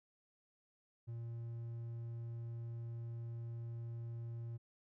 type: tone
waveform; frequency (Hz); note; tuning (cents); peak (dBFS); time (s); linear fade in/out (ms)
triangle; 116.54; A#2; 0; -40; 1.07-4.58; 20
effects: none